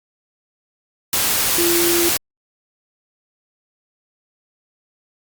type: tone in noise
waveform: sine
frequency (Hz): 343.5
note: F4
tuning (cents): -29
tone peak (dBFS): -17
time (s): 1.58-2.09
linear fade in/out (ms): 2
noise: white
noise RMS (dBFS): -18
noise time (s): 1.13-2.17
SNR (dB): -2
effects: Opus 48 kbps